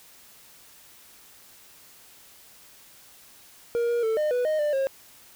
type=tone with pitch steps; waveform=triangle; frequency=471.1 / 474.3 / 444.4 / 607 / 492.8 / 619 / 594 / 539 Hz; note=A#4 / A#4 / A4 / D#5 / B4 / D#5 / D5 / C#5; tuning=+18 / +30 / +17 / -43 / -4 / -9 / +20 / -49 cents; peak=-20 dBFS; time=3.75-4.87 s; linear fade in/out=0 ms; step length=140 ms; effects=white hiss -52 dBFS RMS until 5.35 s